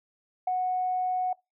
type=tone with ADSR envelope; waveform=sine; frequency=736 Hz; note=F#5; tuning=9 cents flat; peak=-20 dBFS; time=0.47-1.33 s; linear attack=7 ms; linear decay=3 ms; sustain=-4 dB; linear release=4 ms; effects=noise-tail reverb RT60 0.2 s tail -23 dB re dry + tanh soft clip ceiling -18 dBFS